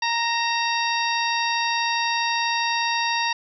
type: harmonic tone with a mistuned harmonic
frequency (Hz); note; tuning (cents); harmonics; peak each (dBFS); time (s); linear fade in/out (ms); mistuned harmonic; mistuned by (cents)
932.3; A#5; 0; 1 / 2 / 3 / 4 / 5 / 6; -24 / -27 / -29 / -30 / -31 / -32; 0.02-3.33; 5; 3; -52
effects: none